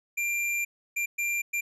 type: tone bursts at uneven times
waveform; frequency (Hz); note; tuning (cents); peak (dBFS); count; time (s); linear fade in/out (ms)
square; 2378; D7; +21; -27; 4; 0.17-0.65 / 0.96-1.06 / 1.18-1.42 / 1.53-1.61; 10
effects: resampled to 32000 Hz